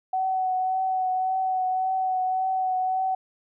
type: tone with vibrato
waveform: sine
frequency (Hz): 750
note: F#5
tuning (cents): +23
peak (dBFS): -22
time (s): 0.13-3.15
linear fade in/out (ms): 5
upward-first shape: triangle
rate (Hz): 1.8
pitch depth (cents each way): 21
effects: none